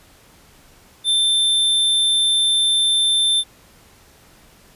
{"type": "tone", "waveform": "square", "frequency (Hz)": 3560, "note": "A7", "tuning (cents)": 20, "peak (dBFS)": -15, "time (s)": [1.04, 3.44], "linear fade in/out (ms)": 50, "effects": ["pink hiss -50 dBFS RMS until 4.75 s", "resampled to 32000 Hz"]}